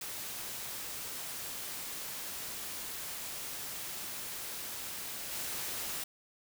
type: noise with level steps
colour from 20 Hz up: white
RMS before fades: -41 / -38 dBFS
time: 0.01-6.04 s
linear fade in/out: 5 ms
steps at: 5.31 s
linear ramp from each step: 20 ms
effects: none